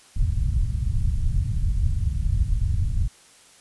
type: low-pass noise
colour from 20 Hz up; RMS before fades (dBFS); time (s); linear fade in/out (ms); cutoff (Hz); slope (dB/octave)
pink; -22; 0.16-3.08; 10; 120; 24
effects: white hiss -52 dBFS RMS until 3.6 s + resampled to 24000 Hz